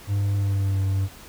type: tone with pitch glide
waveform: triangle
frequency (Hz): 100.4 to 96.87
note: G2 to G2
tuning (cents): +42 to -20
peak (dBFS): -18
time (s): 0.07-1.09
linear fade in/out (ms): 50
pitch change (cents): -62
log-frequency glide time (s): 0.33-0.79
effects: added 60 Hz sine -53 dBFS peak until 1.28 s + pink hiss -45 dBFS RMS until 1.28 s